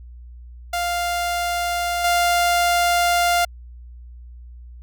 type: tone with level steps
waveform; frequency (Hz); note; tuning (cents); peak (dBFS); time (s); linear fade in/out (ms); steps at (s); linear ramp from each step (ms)
sawtooth; 698.5; F5; 0; -17 / -12; 0.73-3.45; 5; 2.04; 5
effects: added 60 Hz sine -37 dBFS peak until 4.82 s